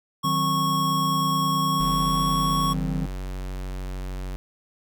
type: tone with pitch glide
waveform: square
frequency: 1102 to 1110.3 Hz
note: C#6 to C#6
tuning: -11 to +2 cents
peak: -23 dBFS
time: 0.23-2.74 s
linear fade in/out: 20 ms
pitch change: +13 cents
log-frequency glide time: 1.63-2.23 s
type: chord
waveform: triangle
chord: C diminished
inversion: first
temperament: equal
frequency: 155.56 / 185 / 261.6 Hz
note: Eb3 / Gb3 / C4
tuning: 0 / 0 / 0 cents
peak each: -25 / -28 / -29 dBFS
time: 0.24-3.06 s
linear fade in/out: 5 ms
type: tone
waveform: square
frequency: 46.62 Hz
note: F#1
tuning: 14 cents sharp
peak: -30 dBFS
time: 1.8-4.36 s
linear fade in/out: 0 ms
effects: none